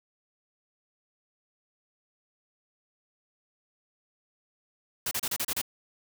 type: noise bursts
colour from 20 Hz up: white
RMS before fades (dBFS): -30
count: 7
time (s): 5.06-5.616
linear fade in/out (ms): 5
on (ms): 52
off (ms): 32
effects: none